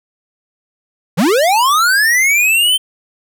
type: linear sweep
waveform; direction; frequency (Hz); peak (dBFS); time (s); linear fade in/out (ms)
square; up; 141.1 to 3126; -10; 1.17-2.78; 20
effects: none